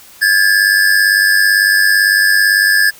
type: tone pair together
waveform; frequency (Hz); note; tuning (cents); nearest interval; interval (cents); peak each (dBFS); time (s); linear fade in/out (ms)
square; 1629.1 / 1727; G#6 / A6; -34 / -33; minor second; 101; -12; 0.21-2.91; 20
effects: white hiss -40 dBFS RMS until 2.99 s